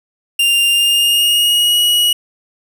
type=tone with pitch glide; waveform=45% pulse; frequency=2794 to 2908 Hz; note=F7 to F#7; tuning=0 to -31 cents; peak=-10 dBFS; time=0.39-2.13 s; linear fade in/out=5 ms; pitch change=+69 cents; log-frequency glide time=0.7-1.79 s; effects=none